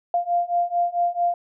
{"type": "beating tone pair", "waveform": "sine", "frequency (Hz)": [695, 699.5], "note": ["F5", "F5"], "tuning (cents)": [-9, 3], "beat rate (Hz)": 4.5, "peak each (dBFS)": [-23, -22], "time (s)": [0.14, 1.34], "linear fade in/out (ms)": 2, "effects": []}